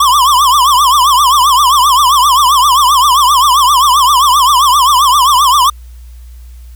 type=tone with vibrato; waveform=square; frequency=1082 Hz; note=C#6; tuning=42 cents flat; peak=-6 dBFS; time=0-5.7 s; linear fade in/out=5 ms; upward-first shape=triangle; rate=7.6 Hz; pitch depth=210 cents each way; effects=added 60 Hz sine -29 dBFS peak until 6.75 s + white hiss -49 dBFS RMS until 6.75 s

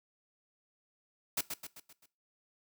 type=noise with echo; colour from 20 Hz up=white; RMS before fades=-32 dBFS; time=1.37-1.41 s; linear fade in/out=5 ms; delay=130 ms; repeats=5; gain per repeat=-6 dB; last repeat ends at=2.06 s; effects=noise-tail reverb RT60 0.3 s tail -19 dB re dry + high-pass 80 Hz 12 dB/octave

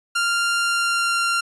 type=tone with pitch glide; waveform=sawtooth; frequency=1393 to 1383.4 Hz; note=F6 to F6; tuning=-5 to -17 cents; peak=-15 dBFS; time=0.15-1.41 s; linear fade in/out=10 ms; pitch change=-12 cents; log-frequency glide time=0.58-1.18 s; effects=resampled to 24000 Hz

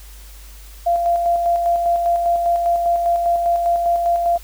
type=tone with tremolo; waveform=sine; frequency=689 Hz; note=F5; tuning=24 cents flat; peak=-13 dBFS; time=0.86-4.38 s; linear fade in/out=10 ms; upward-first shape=square; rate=5 Hz; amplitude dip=35%; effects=added 50 Hz sine -37 dBFS peak until 4.43 s + white hiss -45 dBFS RMS until 4.43 s

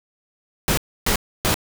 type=noise bursts; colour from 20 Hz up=pink; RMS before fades=-19 dBFS; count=3; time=0.68-1.542 s; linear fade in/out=0 ms; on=94 ms; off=290 ms; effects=none

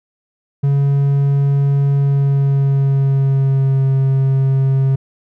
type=tone with pitch glide; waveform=triangle; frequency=140 to 134.61 Hz; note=C#3 to C3; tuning=+18 to +50 cents; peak=-9 dBFS; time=0.63-4.96 s; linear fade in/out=10 ms; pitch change=-68 cents; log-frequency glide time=1.97-3.86 s; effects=none

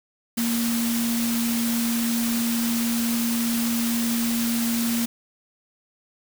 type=tone in noise; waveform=sine; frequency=233.1 Hz; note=A#3; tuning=in tune; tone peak=-22 dBFS; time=0.37-5.06 s; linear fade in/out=10 ms; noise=white; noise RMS=-29 dBFS; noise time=0.37-5.06 s; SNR=+4 dB; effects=none

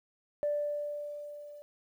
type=tone with level ramp; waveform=sine; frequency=587.3 Hz; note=D5; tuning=in tune; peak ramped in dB=-26 to -46 dBFS; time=0.43-1.62 s; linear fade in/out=0 ms; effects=tanh soft clip ceiling -23 dBFS + 11-bit

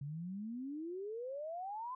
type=exponential sweep; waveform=sine; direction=up; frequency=136.9 to 1043 Hz; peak=-40 dBFS; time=0.01-1.95 s; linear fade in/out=5 ms; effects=none

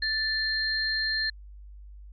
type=tone pair together; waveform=sine; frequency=1760 / 4186 Hz; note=A6 / C8; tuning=0 / 0 cents; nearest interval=octave + minor third; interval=1500 cents; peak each=-28 dBFS; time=0.02-1.3 s; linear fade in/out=5 ms; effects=added 50 Hz sine -43 dBFS peak until 2.12 s + AAC 64 kbps

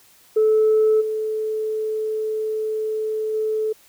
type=tone with level steps; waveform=sine; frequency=434.4 Hz; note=A4; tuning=22 cents flat; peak=-12 / -21 / -19 dBFS; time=0.36-3.73 s; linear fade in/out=10 ms; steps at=1 / 3.33 s; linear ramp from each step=20 ms; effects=tanh soft clip ceiling -10 dBFS + white hiss -53 dBFS RMS until 3.88 s

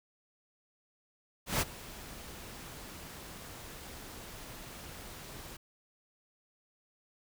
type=noise with ADSR envelope; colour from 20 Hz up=pink; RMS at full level=-28 dBFS; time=1.46-5.57 s; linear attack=150 ms; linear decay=29 ms; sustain=-19 dB; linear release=7 ms; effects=none

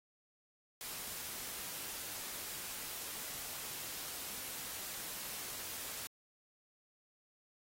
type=noise; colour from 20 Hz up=white; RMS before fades=-44 dBFS; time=0.81-6.07 s; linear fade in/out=0 ms; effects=AAC 48 kbps

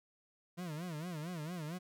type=tone with vibrato; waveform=40% pulse; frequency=164.81 Hz; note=E3; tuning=in tune; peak=-39 dBFS; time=0.57-1.79 s; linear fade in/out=20 ms; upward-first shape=sine; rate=4.4 Hz; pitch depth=180 cents each way; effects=none

